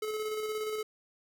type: tone with tremolo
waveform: square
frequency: 430.3 Hz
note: A4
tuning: 39 cents flat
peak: -32 dBFS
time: 0.02-0.83 s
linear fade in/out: 5 ms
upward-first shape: square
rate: 17 Hz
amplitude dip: 30%
effects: none